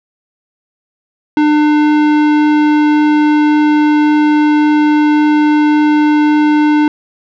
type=tone with tanh clipping; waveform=sine; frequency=300.3 Hz; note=D4; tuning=39 cents sharp; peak=-9 dBFS; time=1.37-6.88 s; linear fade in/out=2 ms; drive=17 dB; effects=none